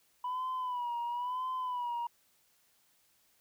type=tone with vibrato; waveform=sine; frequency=986 Hz; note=B5; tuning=3 cents flat; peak=-31 dBFS; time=0.24-2.07 s; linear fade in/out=5 ms; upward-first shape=sine; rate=0.99 Hz; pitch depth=71 cents each way; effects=tanh soft clip ceiling -31 dBFS + white hiss -70 dBFS RMS until 3.4 s